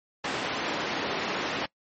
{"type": "band-pass noise", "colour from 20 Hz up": "pink", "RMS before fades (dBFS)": -31, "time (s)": [0.24, 1.66], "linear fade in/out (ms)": 5, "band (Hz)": [270, 3800], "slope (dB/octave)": 12, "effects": ["noise-tail reverb RT60 0.1 s tail -23 dB re dry", "MP3 32 kbps"]}